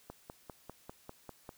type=click train; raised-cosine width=1 ms; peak=-30 dBFS; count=8; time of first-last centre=0.1-1.492 s; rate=5.03 Hz; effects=white hiss -64 dBFS RMS until 1.57 s